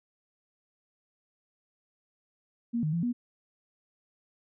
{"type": "tone with pitch steps", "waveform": "sine", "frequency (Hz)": [235.1, 154.1, 169.3, 242.1], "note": ["A#3", "D#3", "E3", "B3"], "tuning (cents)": [15, -16, 46, -34], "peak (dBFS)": -26, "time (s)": [2.73, 3.13], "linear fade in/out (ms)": 20, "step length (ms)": 100, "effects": []}